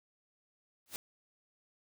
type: noise with exponential growth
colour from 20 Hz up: white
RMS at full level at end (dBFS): -36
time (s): 0.86-0.96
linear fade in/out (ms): 0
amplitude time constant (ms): 20
effects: none